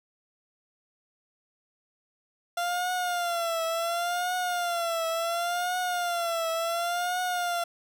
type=tone with vibrato; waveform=30% pulse; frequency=691 Hz; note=F5; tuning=19 cents flat; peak=-24 dBFS; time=2.57-7.64 s; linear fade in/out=5 ms; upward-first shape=triangle; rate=0.7 Hz; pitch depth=99 cents each way; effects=none